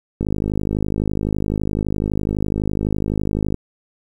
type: click train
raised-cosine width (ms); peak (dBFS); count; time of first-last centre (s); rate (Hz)
3; -8; 174; 0.21-3.543; 51.9
effects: 8-bit